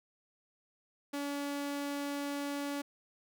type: tone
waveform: sawtooth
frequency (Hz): 284.8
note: C#4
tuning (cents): +47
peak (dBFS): -31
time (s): 1.13-2.82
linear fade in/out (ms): 10
effects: none